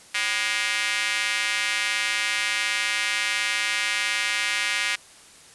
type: tone with high-pass filter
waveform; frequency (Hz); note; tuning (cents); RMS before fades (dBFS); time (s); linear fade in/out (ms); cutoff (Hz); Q
square; 110.7; A2; +11; -25; 0.14-4.96; 10; 2100; 2.2
effects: white hiss -49 dBFS RMS until 5.54 s + resampled to 24000 Hz

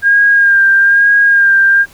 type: tone with vibrato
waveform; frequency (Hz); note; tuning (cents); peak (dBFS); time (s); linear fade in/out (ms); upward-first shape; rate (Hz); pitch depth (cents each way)
sine; 1611; G6; +47; -5; 0.02-1.86; 50; sine; 1.1; 29
effects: pink hiss -42 dBFS RMS until 1.93 s

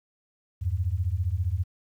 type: beating tone pair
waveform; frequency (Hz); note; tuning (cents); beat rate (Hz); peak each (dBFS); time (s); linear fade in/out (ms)
sine; 82.41 / 97.41; E2 / G2; 0 / -10; 15; -27; 0.61-1.64; 20
effects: 10-bit

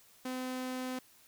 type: tone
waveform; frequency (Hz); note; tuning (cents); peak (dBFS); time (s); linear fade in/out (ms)
sawtooth; 255.7; C4; -40; -32; 0.25-0.99; 5
effects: white hiss -62 dBFS RMS until 1.27 s

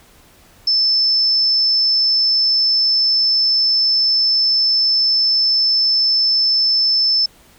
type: tone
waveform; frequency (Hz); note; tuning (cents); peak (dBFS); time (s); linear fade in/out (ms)
sine; 5274; E8; 0; -12; 0.67-7.26; 5
effects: pink hiss -49 dBFS RMS until 7.58 s

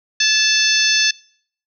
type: harmonic tone with a mistuned harmonic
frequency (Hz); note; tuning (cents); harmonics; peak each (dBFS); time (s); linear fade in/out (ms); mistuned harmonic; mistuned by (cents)
880; A5; 0; 2 / 3 / 4 / 5 / 6 / 7; -20 / -20 / -20 / -20 / -20 / -20; 0.2-1.11; 5; 2; -35
effects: noise-tail reverb RT60 0.6 s tail -25 dB re dry

